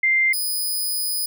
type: tone pair in turn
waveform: sine / 5% pulse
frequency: 2093 / 4994 Hz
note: C7 / D#8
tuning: 0 / +6 cents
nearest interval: octave + minor third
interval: 1506 cents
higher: second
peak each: -15 dBFS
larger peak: neither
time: 0.03-0.33 / 0.33-1.26 s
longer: second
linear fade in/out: 5 ms
effects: none